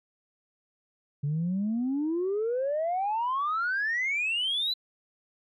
sine exponential sweep, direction up, 139.7 to 4055 Hz, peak -24 dBFS, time 1.23-4.74 s, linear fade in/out 10 ms, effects tanh soft clip ceiling -22 dBFS + MP3 64 kbps

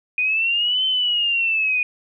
sine linear two-way sweep, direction up then down, 2458 to 3082 to 2458 Hz, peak -17 dBFS, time 0.18-1.83 s, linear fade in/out 2 ms, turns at 0.85 s, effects none

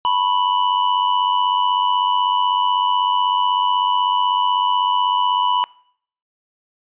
square tone with amplitude modulation, 987.8 Hz, B5, in tune, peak -13 dBFS, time 0.05-5.64 s, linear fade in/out 0 ms, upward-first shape sine, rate 96.1 Hz, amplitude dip 65%, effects noise-tail reverb RT60 0.6 s tail -22 dB re dry + resampled to 8000 Hz

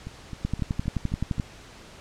two click trains, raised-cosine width 5 ms, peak -22 / -13 dBFS, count 6 / 12, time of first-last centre 0.07-1.382 / 0.45-1.398 s, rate 3.81 / 11.6 Hz, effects pink hiss -47 dBFS RMS until 2 s + low-pass 7000 Hz 12 dB/octave

